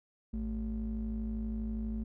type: ring-modulated tone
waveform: triangle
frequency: 82.1 Hz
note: E2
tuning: 6 cents flat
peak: -28 dBFS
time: 0.33-2.04 s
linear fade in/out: 10 ms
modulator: 138 Hz
effects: none